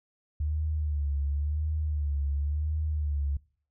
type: tone with vibrato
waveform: sine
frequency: 73.9 Hz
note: D2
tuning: 11 cents sharp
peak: -26 dBFS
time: 0.4-3.37 s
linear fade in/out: 5 ms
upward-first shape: sine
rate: 0.94 Hz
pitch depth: 81 cents each way
effects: noise-tail reverb RT60 0.5 s tail -23 dB re dry